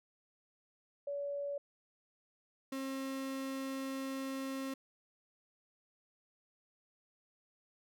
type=tone pair in turn; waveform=sine / 35% pulse; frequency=569 / 268.2 Hz; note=C#5 / C4; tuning=+45 / +43 cents; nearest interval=octave + minor second; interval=1302 cents; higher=first; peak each=-36 / -36 dBFS; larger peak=neither; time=1.07-1.58 / 2.72-4.74 s; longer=second; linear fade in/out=5 ms; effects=none